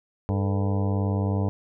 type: harmonic tone with a mistuned harmonic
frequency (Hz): 98.9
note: G2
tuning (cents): +16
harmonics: 1 / 2 / 3 / 4 / 5 / 6 / 7 / 8 / 9 / 10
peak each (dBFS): -23 / -29 / -33 / -35 / -37 / -39 / -40 / -41 / -42 / -43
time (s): 0.29-1.49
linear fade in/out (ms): 0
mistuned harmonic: 4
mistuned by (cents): +150
effects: none